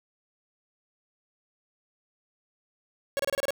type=tone bursts; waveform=45% pulse; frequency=554.4 Hz; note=C#5; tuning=in tune; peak=-25 dBFS; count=7; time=3.17-3.506 s; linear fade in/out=0 ms; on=24 ms; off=28 ms; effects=none